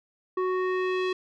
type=tone with low-pass filter sweep; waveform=square; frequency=370 Hz; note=F#4; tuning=in tune; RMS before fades=-27 dBFS; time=0.37-1.13 s; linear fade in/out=5 ms; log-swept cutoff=1200 to 3500 Hz; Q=1.6; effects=none